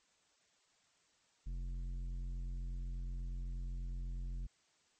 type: tone with tanh clipping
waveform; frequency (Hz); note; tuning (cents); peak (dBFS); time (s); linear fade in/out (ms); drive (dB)
sine; 44.13; F1; +19; -40; 1.46-4.47; 10; 10
effects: white hiss -73 dBFS RMS until 4.99 s + MP3 32 kbps